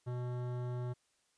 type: tone with hard clipping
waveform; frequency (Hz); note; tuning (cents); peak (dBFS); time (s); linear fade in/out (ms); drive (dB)
sine; 123.47; B2; 0; -38; 0.06-0.94; 20; 16
effects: white hiss -75 dBFS RMS until 1.37 s + resampled to 22050 Hz